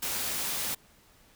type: noise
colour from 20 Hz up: white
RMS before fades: -32 dBFS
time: 0.02-0.75 s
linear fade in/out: 10 ms
effects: pink hiss -60 dBFS RMS until 1.35 s